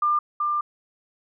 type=tone pair in turn; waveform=sine; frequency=1198 / 1193.4 Hz; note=D6 / D6; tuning=+34 / +27 cents; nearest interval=unison; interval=7 cents; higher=first; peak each=-18 / -21 dBFS; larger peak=first; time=0.02-0.19 / 0.4-0.61 s; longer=second; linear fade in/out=5 ms; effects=none